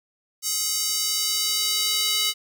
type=tone with high-pass filter sweep; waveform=square; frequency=425.2 Hz; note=G#4; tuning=41 cents sharp; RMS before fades=-24 dBFS; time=0.42-2.34 s; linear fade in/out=50 ms; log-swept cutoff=6100 to 3400 Hz; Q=1.6; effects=none